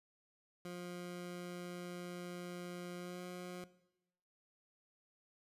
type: tone with pitch glide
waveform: 20% pulse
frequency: 177 to 179.37 Hz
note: F3 to F3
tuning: +23 to +47 cents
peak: -39 dBFS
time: 0.65-3.64 s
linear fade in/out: 2 ms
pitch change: +24 cents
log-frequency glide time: 2.96-3.21 s
effects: noise-tail reverb RT60 0.9 s tail -18 dB re dry + resampled to 32000 Hz